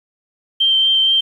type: tone with vibrato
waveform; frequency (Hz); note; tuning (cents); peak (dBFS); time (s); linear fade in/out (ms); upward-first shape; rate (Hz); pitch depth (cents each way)
sine; 3136; G7; 0; -11; 0.6-1.21; 10; triangle; 4.3; 13
effects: 8-bit